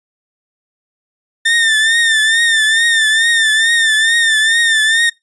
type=tone with vibrato; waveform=30% pulse; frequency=1800 Hz; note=A6; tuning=39 cents sharp; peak=-7 dBFS; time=1.45-5.1 s; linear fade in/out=10 ms; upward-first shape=triangle; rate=2.3 Hz; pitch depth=72 cents each way; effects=noise-tail reverb RT60 0.2 s tail -23 dB re dry + resampled to 22050 Hz